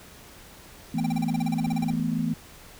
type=chord; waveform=sine; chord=E suspended fourth; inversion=none; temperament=equal; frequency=164.81 / 220 / 246.9 Hz; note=E3 / A3 / B3; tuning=0 / 0 / 0 cents; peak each=-28 dBFS; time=0.94-2.34 s; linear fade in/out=5 ms
type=tone bursts; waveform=square; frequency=788 Hz; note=G5; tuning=9 cents sharp; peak=-31 dBFS; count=16; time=0.98-1.904 s; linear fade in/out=5 ms; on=24 ms; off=36 ms
type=clicks; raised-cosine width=3 ms; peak=-29 dBFS; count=6; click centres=1.671 / 1.732 / 1.829 / 1.906 / 1.938 / 1.998 s
effects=pink hiss -48 dBFS RMS until 2.79 s